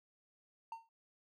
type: tone with exponential decay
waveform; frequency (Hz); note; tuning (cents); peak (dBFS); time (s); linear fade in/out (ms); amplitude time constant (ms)
triangle; 910; A#5; -42; -37; 0.72-0.89; 2; 36
effects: none